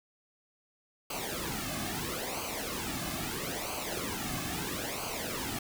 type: noise with flanger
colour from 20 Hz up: pink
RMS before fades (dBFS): -36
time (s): 1.1-5.59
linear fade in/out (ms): 5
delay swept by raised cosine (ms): 0.55 to 2.15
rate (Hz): 0.76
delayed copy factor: -0.75
effects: none